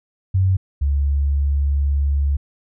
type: tone pair in turn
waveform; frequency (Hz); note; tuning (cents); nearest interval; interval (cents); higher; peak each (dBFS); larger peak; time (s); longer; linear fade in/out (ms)
sine; 94.2 / 70.57; F#2 / C#2; +32 / +32; perfect fourth; 500; first; -13 / -15; first; 0.34-0.57 / 0.81-2.37; second; 10
effects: none